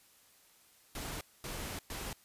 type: noise bursts at uneven times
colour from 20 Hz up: pink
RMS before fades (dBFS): -41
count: 3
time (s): 0.95-1.21 / 1.44-1.79 / 1.9-2.13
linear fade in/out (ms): 2
effects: white hiss -64 dBFS RMS until 2.24 s + resampled to 32000 Hz